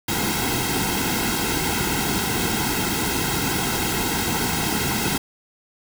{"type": "noise with comb filter", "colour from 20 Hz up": "pink", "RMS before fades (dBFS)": -23, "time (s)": [0.08, 5.18], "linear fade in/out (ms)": 5, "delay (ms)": 1.7, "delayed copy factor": -0.85, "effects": []}